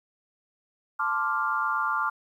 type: chord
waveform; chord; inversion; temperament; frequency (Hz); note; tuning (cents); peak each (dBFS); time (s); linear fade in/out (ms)
sine; D minor seventh; second; equal; 880 / 1046.5 / 1174.7 / 1396.9; A5 / C6 / D6 / F6; 0 / 0 / 0 / 0; -32 / -32 / -28 / -28; 0.99-2.1; 10
effects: 10-bit